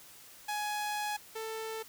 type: tone pair in turn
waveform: sawtooth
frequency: 837 / 443.4 Hz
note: G#5 / A4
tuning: +13 / +13 cents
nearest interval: major seventh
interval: 1100 cents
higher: first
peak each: -29 / -33 dBFS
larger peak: first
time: 0.48-1.17 / 1.35-1.83 s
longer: first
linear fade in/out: 10 ms
effects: white hiss -54 dBFS RMS until 1.88 s